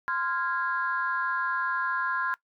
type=tone cluster; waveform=sine; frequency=1039 / 1393 / 1648 Hz; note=C6 / F6 / G#6; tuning=-12 / -5 / -14 cents; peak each=-30 dBFS; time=0.08-2.34 s; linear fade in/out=0 ms; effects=noise-tail reverb RT60 0.1 s tail -20 dB re dry + tanh soft clip ceiling -16 dBFS